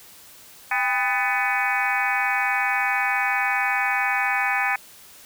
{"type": "harmonic tone with a mistuned harmonic", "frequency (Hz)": 250, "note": "B3", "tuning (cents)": 21, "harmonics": [3, 4, 5, 6, 7, 8, 9, 10], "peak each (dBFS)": [-26, -31, -31, -30, -26, -32, -26, -30], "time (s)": [0.71, 4.76], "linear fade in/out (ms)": 5, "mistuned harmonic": 3, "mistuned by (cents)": 100, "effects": ["white hiss -47 dBFS RMS until 5.25 s"]}